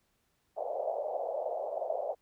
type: band-pass noise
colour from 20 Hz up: pink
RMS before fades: -35 dBFS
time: 0.56-2.15 s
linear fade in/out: 20 ms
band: 530 to 710 Hz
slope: 48 dB/octave
effects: pink hiss -75 dBFS RMS until 2.21 s